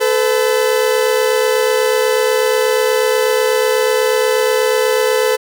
40% pulse tone pair together, 436.8 / 505 Hz, A4 / B4, -13 / +39 cents, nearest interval minor third, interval 252 cents, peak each -14 dBFS, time 0-5.37 s, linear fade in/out 20 ms, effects none

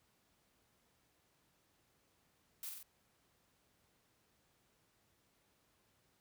blue noise with echo, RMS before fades -45 dBFS, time 2.63-2.69 s, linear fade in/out 0 ms, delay 46 ms, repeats 3, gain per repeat -3 dB, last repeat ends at 2.828 s, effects pink hiss -75 dBFS RMS until 6.2 s + high-pass 60 Hz 12 dB/octave

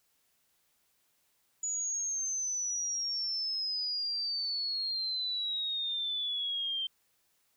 sine exponential sweep, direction down, 6900 to 3136 Hz, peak -31 dBFS, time 1.63-6.87 s, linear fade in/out 5 ms, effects white hiss -73 dBFS RMS until 7.56 s

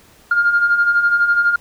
sine beating tone pair, 1400 / 1412 Hz, F6 / F6, +4 / +19 cents, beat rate 12 Hz, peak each -19 / -12 dBFS, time 0.31-1.56 s, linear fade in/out 5 ms, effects tanh soft clip ceiling -5 dBFS + pink hiss -49 dBFS RMS until 1.6 s

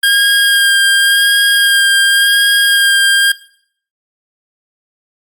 25% pulse tone with vibrato, 1614 Hz, G#6, 50 cents flat, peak -4 dBFS, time 0.03-3.32 s, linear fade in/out 5 ms, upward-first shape sine, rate 0.91 Hz, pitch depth 16 cents each way, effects noise-tail reverb RT60 0.6 s tail -19 dB re dry + Opus 32 kbps

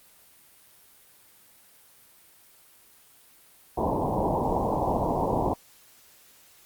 white low-pass noise, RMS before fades -26 dBFS, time 3.77-5.54 s, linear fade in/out 10 ms, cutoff 1000 Hz, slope 96 dB/octave, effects white hiss -56 dBFS RMS until 6.65 s + Opus 32 kbps

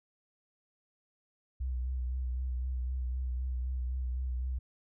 sine tone with vibrato, 63.1 Hz, B1, 38 cents sharp, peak -31 dBFS, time 1.6-4.59 s, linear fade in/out 10 ms, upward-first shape sine, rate 3.9 Hz, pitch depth 38 cents each way, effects none

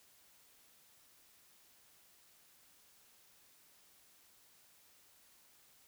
silence, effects white hiss -66 dBFS RMS until 5.87 s

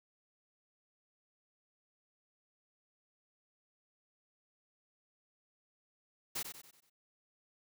white noise with echo, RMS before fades -38 dBFS, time 6.35-6.43 s, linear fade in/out 10 ms, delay 94 ms, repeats 5, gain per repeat -7 dB, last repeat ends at 6.9 s, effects none

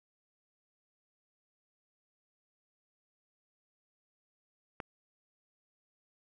click, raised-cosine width 0.5 ms, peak -23 dBFS, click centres 4.802 s, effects none

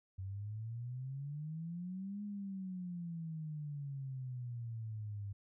sine exponential two-way sweep, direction up then down, 93.3 to 207.7 to 99.2 Hz, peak -40 dBFS, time 0.18-5.33 s, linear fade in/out 10 ms, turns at 2.23 s, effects none

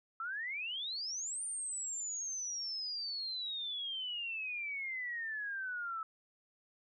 sine exponential two-way sweep, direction up then down, 1300 to 9140 to 1300 Hz, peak -37 dBFS, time 0.2-6.03 s, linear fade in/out 2 ms, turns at 1.43 s, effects none

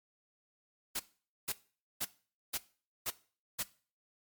white noise bursts, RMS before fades -35 dBFS, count 6, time 0.95-3.632 s, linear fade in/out 10 ms, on 47 ms, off 480 ms, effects noise-tail reverb RT60 0.4 s tail -18 dB re dry + MP3 96 kbps

